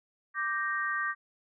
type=chord; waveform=sine; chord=G minor; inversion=second; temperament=equal; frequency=1174.7 / 1568 / 1864.7 Hz; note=D6 / G6 / Bb6; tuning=0 / 0 / 0 cents; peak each=-33 dBFS; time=0.34-1.15 s; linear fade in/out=50 ms; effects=none